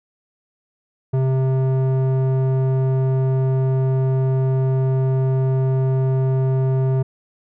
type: tone with low-pass filter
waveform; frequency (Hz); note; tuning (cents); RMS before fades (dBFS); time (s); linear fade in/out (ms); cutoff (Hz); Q
square; 131.7; C3; +12; -18; 1.13-7.03; 10; 630; 0.73
effects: none